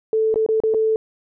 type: tone with dropouts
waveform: sine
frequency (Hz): 440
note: A4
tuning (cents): 0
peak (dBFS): -15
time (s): 0.13-0.96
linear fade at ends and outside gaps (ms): 1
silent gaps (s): 0.342-0.358 / 0.463-0.488 / 0.602-0.636 / 0.739-0.745
effects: none